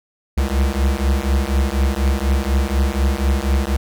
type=beating tone pair; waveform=square; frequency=65.9 / 70 Hz; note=C2 / C#2; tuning=+13 / +18 cents; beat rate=4.1 Hz; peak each=-19 / -19 dBFS; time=0.37-3.77 s; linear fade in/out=10 ms; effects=none